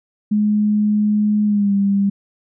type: tone with pitch glide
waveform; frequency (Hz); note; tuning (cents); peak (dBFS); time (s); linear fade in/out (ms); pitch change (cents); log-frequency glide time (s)
sine; 210 to 198.9; G#3 to G3; +19 to +25; -13; 0.31-2.1; 10; -94; 1.45-1.73
effects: none